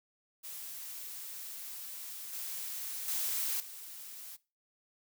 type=noise with level steps; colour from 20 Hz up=blue; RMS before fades=-44 / -40 / -34 / -47 dBFS; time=0.43-4.37 s; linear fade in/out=20 ms; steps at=2.33 / 3.08 / 3.6 s; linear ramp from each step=2 ms; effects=noise-tail reverb RT60 0.3 s tail -20 dB re dry